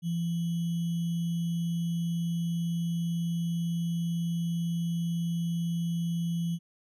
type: tone with sample-and-hold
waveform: sine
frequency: 169 Hz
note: E3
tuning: 43 cents sharp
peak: -27 dBFS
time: 0.02-6.59 s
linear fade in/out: 50 ms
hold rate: 3150 Hz
effects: resampled to 32000 Hz